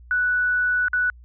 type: tone with dropouts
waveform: sine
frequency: 1480 Hz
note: F#6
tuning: in tune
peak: -18 dBFS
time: 0.11-1.1 s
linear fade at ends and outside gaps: 1 ms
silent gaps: 0.883-0.932 s
effects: added 60 Hz sine -43 dBFS peak until 1.24 s